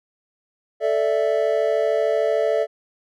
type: chord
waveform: triangle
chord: A suspended fourth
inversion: none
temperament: just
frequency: 440 / 586.7 / 660 Hz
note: A4 / D5 / E5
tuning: 0 / -2 / +2 cents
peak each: -20 dBFS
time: 0.8-2.67 s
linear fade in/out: 50 ms
effects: none